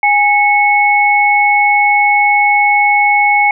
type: tone pair together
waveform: sine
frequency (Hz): 823.5 / 2200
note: G#5 / C#7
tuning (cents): -15 / -14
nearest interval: octave + perfect fourth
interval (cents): 1701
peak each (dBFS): -10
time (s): 0.03-3.51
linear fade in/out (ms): 2
effects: none